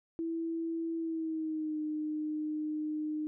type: tone with pitch glide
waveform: sine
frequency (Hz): 329.6 to 305.8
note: E4 to D#4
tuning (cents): 0 to -30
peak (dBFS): -32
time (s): 0.19-3.27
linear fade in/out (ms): 0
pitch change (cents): -130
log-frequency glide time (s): 0.97-1.79
effects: none